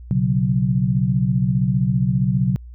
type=chord; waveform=sine; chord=B suspended second; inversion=none; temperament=equal; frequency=123.47 / 138.59 / 185 Hz; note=B2 / C#3 / F#3; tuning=0 / 0 / 0 cents; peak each=-20 dBFS; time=0.11-2.56 s; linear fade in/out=0 ms; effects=added 60 Hz sine -35 dBFS peak until 2.74 s